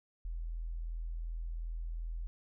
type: tone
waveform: sine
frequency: 41.36 Hz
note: E1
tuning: 7 cents sharp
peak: -36 dBFS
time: 0.25-2.27 s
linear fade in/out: 0 ms
effects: none